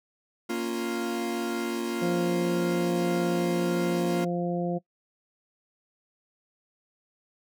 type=chord; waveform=40% pulse; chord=Bb minor; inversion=none; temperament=equal with one note detuned; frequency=233.1 / 278.5 / 349.2 Hz; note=Bb3 / Db4 / F4; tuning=0 / +8 / 0 cents; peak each=-31 / -35 / -30 dBFS; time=0.49-4.25 s; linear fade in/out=10 ms
type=harmonic tone; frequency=174.61 Hz; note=F3; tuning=in tune; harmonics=1 / 2 / 3 / 4; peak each=-28 / -32 / -33 / -35 dBFS; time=2.01-4.79 s; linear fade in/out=20 ms
effects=noise-tail reverb RT60 0.1 s tail -21 dB re dry